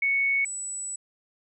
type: tone pair in turn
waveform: sine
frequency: 2217 / 7900 Hz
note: C#7 / B8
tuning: 0 / 0 cents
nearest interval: octave + minor seventh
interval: 2200 cents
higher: second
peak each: -21 / -31 dBFS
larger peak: first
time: 0.02-0.45 / 0.45-0.96 s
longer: second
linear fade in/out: 5 ms
effects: none